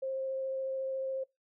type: tone with vibrato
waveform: sine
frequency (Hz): 531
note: C5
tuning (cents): +25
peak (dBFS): -32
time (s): 0.02-1.24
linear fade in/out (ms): 10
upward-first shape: sine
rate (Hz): 14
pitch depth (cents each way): 8
effects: noise-tail reverb RT60 0.2 s tail -23 dB re dry